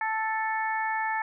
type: harmonic tone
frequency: 440 Hz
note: A4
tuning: in tune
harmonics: 2 / 3 / 4 / 5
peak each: -28 / -38 / -31 / -37 dBFS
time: 0.01-1.22 s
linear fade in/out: 2 ms
effects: none